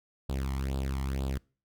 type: tone with flanger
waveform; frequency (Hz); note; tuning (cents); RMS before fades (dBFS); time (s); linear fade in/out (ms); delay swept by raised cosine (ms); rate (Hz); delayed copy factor
sawtooth; 67.1; C2; +44; -32; 0.29-1.38; 5; 0.24 to 0.98; 2.1; +0.75
effects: noise-tail reverb RT60 0.4 s tail -26 dB re dry